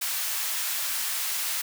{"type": "high-pass noise", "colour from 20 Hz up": "white", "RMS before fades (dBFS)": -29, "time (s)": [0.01, 1.62], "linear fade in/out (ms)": 10, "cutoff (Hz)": 1000, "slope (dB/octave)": 12, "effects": []}